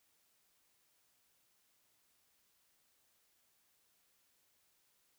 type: silence
effects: white hiss -75 dBFS RMS until 5.18 s